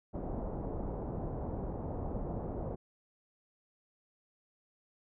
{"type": "low-pass noise", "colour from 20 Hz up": "pink", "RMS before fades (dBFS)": -38, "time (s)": [0.13, 2.76], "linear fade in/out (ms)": 20, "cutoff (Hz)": 790, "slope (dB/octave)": 24, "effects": []}